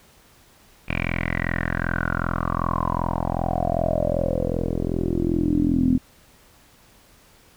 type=tone with low-pass filter sweep; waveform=10% pulse; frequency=42.61 Hz; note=F1; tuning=42 cents flat; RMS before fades=-23 dBFS; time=0.88-5.98 s; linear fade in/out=10 ms; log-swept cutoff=2500 to 250 Hz; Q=8.8; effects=pink hiss -54 dBFS RMS until 7.56 s